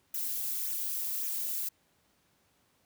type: noise with flanger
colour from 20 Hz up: violet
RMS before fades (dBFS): -34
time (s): 0.14-1.69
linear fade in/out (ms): 5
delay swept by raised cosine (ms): 0.21 to 3.81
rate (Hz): 1.8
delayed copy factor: -0.65
effects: pink hiss -70 dBFS RMS until 2.85 s + high-pass 80 Hz 12 dB/octave